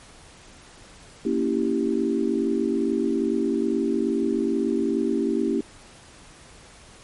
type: chord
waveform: sine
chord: A# diminished seventh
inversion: none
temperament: equal with one note detuned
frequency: 233.1 / 279.9 / 329.6 / 392 Hz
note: A#3 / C#4 / E4 / G4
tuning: 0 / +17 / 0 / 0 cents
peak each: -26 dBFS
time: 1.25-5.61 s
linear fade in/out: 5 ms
effects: pink hiss -48 dBFS RMS until 7.03 s + MP3 48 kbps